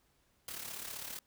white noise with amplitude modulation, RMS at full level -41 dBFS, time 0.48-1.19 s, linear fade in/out 2 ms, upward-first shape sine, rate 35.5 Hz, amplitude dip 60%, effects pink hiss -73 dBFS RMS until 1.26 s

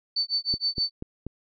sine tone with tremolo, 4525 Hz, C#8, 35 cents sharp, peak -21 dBFS, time 0.16-0.91 s, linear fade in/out 5 ms, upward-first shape sine, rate 6.4 Hz, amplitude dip 100%
click train, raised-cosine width 3 ms, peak -20 dBFS, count 4, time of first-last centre 0.54-1.266 s, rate 4.13 Hz
effects none

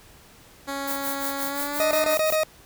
10% pulse tone with pitch glide, 277.2 to 300.5 Hz, C#4 to D4, 0 to +40 cents, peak -20 dBFS, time 0.67-2.16 s, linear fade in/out 20 ms, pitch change +140 cents, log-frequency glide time 1.46-1.97 s
violet noise with tremolo, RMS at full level -29 dBFS, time 0.87-2.36 s, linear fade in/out 10 ms, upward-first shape sine, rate 5.7 Hz, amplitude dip 85%
40% pulse tone bursts, 626 Hz, D#5, 10 cents sharp, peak -19 dBFS, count 5, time 1.8-2.434 s, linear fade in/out 0 ms, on 110 ms, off 21 ms
effects pink hiss -51 dBFS RMS until 2.65 s

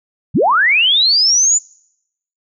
sine linear sweep, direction up, 84.4 to 7120 Hz, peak -9 dBFS, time 0.34-1.59 s, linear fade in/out 20 ms, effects noise-tail reverb RT60 0.8 s tail -26 dB re dry

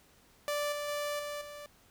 sawtooth tone with level steps, 586 Hz, D5, 4 cents flat, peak -27 / -31 / -29 / -33 / -40 dBFS, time 0.48-1.66 s, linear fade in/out 0 ms, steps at 0.72 / 0.88 / 1.19 / 1.41 s, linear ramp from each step 5 ms, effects pink hiss -63 dBFS RMS until 1.9 s

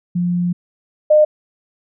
sine tone pair in turn, 176.1 / 608.3 Hz, F3 / D#5, +15 / -39 cents, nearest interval octave + major sixth, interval 2146 cents, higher second, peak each -15 / -7 dBFS, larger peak second, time 0.15-0.53 / 1.1-1.25 s, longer first, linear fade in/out 10 ms, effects none

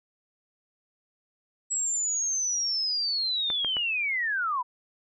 sine linear sweep, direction down, 7780 to 948 Hz, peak -25 dBFS, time 1.7-4.63 s, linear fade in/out 20 ms
clicks, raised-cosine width 0.5 ms, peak -20 dBFS, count 3, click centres 3.502 / 3.647 / 3.768 s
effects none

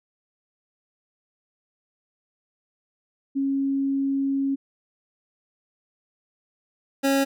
sine / 25% pulse tone pair in turn, 273.9 / 273.9 Hz, C#4 / C#4, -21 / -21 cents, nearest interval unison, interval 0 cents, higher neither, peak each -21 / -15 dBFS, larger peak second, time 3.35-4.56 / 7.03-7.25 s, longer first, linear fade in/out 20 ms, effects none

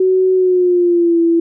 sine tone with pitch glide, 373.7 to 334.9 Hz, F#4 to E4, +17 to +27 cents, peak -9 dBFS, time 0-1.4 s, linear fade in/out 5 ms, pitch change -190 cents, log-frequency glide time 0.34-1.2 s, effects none

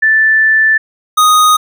sine / square tone pair in turn, 1760 / 1244.5 Hz, A6 / D#6, 0 / 0 cents, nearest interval tritone, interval 600 cents, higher first, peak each -6 dBFS, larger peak neither, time 0.02-0.78 / 1.17-1.57 s, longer first, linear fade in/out 10 ms, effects none

